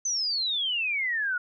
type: exponential sweep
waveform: sine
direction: down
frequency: 6220 to 1423 Hz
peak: -25 dBFS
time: 0.05-1.38 s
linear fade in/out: 5 ms
effects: none